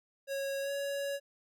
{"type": "tone with pitch glide", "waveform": "square", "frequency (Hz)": [550, 560.6], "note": ["C#5", "C#5"], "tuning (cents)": [-14, 19], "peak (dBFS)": -34, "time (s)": [0.27, 1.2], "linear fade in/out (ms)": 50, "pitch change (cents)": 33, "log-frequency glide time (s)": [0.61, 0.71], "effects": []}